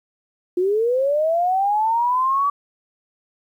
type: linear sweep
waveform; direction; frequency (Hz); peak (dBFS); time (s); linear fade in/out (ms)
sine; up; 349.2 to 1151; -16; 0.57-2.5; 5
effects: 9-bit